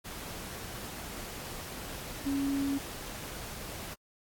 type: tone in noise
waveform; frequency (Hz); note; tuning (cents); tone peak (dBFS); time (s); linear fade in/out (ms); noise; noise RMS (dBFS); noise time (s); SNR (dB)
sine; 277.2; C#4; 0; -28; 2.25-2.79; 20; pink; -42; 0.04-3.95; +11
effects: AAC 64 kbps